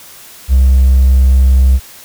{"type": "tone with hard clipping", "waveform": "triangle", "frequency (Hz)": 65.3, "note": "C2", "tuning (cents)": -3, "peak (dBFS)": -4, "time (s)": [0.48, 1.8], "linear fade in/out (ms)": 50, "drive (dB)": 2, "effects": ["white hiss -36 dBFS RMS until 2.04 s"]}